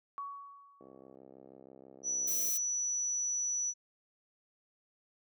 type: tone with exponential decay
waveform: sine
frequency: 1123 Hz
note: C#6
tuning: 22 cents sharp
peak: -36 dBFS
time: 0.18-1.15 s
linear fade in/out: 0 ms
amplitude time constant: 210 ms
type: click train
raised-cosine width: 2 ms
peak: -37 dBFS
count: 112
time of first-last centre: 0.81-2.487 s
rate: 66.2 Hz
type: tone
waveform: sine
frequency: 5920 Hz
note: F#8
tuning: in tune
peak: -31 dBFS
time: 2.03-3.74 s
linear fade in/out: 50 ms
type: noise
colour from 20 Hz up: violet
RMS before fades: -37 dBFS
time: 2.27-2.58 s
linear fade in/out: 10 ms
effects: high-pass 300 Hz 12 dB/octave